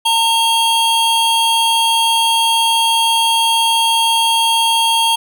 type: tone pair together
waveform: square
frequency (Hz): 911 / 3253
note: A#5 / G#7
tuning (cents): -40 / -37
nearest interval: octave + minor seventh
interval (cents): 2203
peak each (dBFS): -15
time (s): 0.05-5.16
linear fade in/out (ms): 10
effects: none